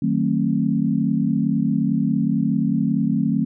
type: chord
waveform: sine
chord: D# diminished seventh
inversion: none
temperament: just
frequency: 155.56 / 186.68 / 224 / 268.8 Hz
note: D#3 / F#3 / A3 / C4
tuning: 0 / +16 / +31 / +47 cents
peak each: -24 / -23 / -21 / -23 dBFS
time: 0.02-3.45 s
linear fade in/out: 5 ms
effects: none